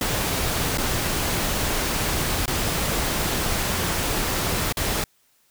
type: noise with dropouts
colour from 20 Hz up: pink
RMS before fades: -24 dBFS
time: 0.01-5.04 s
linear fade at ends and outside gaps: 2 ms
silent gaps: 0.775-0.782 / 2.458-2.478 / 4.725-4.77 s
effects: white hiss -63 dBFS RMS until 5.5 s